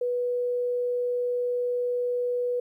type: tone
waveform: sine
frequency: 490 Hz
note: B4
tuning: 14 cents flat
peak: -24 dBFS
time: 0.01-2.6 s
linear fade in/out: 5 ms
effects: 11-bit